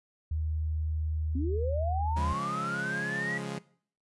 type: tone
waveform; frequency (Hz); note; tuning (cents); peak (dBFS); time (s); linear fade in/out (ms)
sine; 78; D#2; +5; -28; 0.31-2.33; 5
type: linear sweep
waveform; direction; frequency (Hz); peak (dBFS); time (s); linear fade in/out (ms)
sine; up; 246.9 to 1954; -31; 1.35-3.38; 5
type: chord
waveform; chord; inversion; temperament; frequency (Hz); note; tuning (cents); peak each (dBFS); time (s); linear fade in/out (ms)
sawtooth; Db major; none; equal; 138.59 / 174.61 / 207.7; Db3 / F3 / Ab3; 0 / 0 / 0; -35; 2.16-3.59; 10
effects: noise-tail reverb RT60 0.5 s tail -19 dB re dry + resampled to 24000 Hz